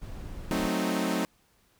brown noise, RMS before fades -39 dBFS, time 0.01-0.69 s, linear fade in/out 20 ms
sawtooth chord, F# diminished seventh, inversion none, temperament equal, 185 / 220 / 261.6 / 311.1 Hz, F#3 / A3 / C4 / Eb4, 0 / 0 / 0 / 0 cents, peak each -28 dBFS, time 0.51-1.25 s, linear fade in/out 0 ms
effects pink hiss -66 dBFS RMS until 1.79 s

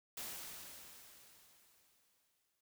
white noise with exponential decay, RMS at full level -44 dBFS, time 0.17-2.61 s, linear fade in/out 5 ms, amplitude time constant 530 ms, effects none

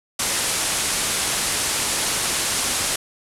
white low-pass noise, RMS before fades -23 dBFS, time 0.19-2.96 s, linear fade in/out 5 ms, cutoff 11000 Hz, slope 48 dB/octave, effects none

